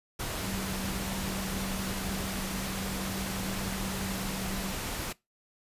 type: tone in noise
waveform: sine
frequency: 191.9 Hz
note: G3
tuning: 37 cents flat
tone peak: -36 dBFS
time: 0.41-4.73 s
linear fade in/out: 10 ms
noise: pink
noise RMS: -35 dBFS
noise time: 0.19-5.13 s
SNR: -4 dB
effects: noise-tail reverb RT60 0.2 s tail -21 dB re dry + resampled to 32000 Hz